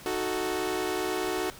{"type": "chord", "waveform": "sawtooth", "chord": "D# diminished", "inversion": "none", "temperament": "equal", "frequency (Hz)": [311.1, 370, 440], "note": ["D#4", "F#4", "A4"], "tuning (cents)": [0, 0, 0], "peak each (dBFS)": [-31, -26, -30], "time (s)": [0.06, 1.5], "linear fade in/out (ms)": 0, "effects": ["pink hiss -47 dBFS RMS until 1.59 s"]}